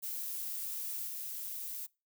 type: noise with level steps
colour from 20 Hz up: violet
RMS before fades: -39 / -41 dBFS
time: 0.02-1.87 s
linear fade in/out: 20 ms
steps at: 1.06 s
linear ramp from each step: 20 ms
effects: noise-tail reverb RT60 0.3 s tail -25 dB re dry